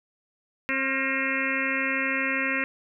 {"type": "harmonic tone with a mistuned harmonic", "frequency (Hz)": 267.5, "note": "C4", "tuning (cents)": 38, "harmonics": [1, 2, 4, 5, 6, 7, 8, 9, 10], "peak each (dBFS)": [-32, -35, -37, -36, -34, -29, -31, -33, -33], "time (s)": [0.69, 2.64], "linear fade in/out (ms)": 0, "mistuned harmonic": 5, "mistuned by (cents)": 58, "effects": []}